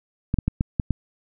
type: clicks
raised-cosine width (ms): 5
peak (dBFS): -8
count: 6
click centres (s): 0.341 / 0.387 / 0.48 / 0.609 / 0.798 / 0.907
effects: none